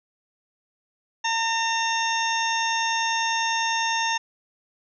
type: harmonic tone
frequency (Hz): 910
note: A#5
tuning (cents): -42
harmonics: 1 / 2 / 3 / 4 / 6 / 7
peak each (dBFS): -25 / -28 / -30 / -31 / -33 / -33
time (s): 1.24-4.18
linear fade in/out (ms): 10
effects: none